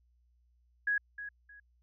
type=tone with echo; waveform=sine; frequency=1664 Hz; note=G#6; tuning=3 cents sharp; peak=-27 dBFS; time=0.87-0.98 s; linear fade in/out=5 ms; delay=310 ms; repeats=2; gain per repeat=-12 dB; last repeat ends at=1.6 s; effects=added 60 Hz sine -66 dBFS peak until 1.82 s